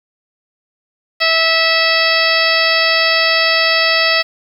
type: harmonic tone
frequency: 653 Hz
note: E5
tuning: 17 cents flat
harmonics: 1 / 2 / 3 / 4 / 5 / 6 / 7 / 8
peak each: -19 / -20 / -16 / -18 / -22 / -22 / -19 / -20 dBFS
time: 1.2-4.23 s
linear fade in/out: 20 ms
effects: 7-bit